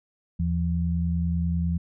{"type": "tone pair together", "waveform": "sine", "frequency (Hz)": [80.56, 170.7], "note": ["E2", "F3"], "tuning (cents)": [-39, -39], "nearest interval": "octave + minor second", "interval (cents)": 1300, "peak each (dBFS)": -25, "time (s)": [0.39, 1.78], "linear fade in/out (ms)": 10, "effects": []}